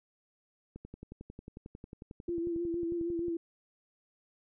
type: click train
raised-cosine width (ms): 3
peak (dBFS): -32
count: 29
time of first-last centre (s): 0.76-3.283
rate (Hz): 11.1
type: tone with vibrato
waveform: sine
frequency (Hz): 340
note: F4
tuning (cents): -46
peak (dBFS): -31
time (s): 2.28-3.37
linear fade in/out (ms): 5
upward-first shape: sine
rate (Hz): 6.4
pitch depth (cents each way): 35
effects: none